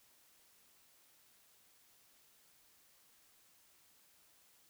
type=silence; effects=white hiss -68 dBFS RMS until 4.69 s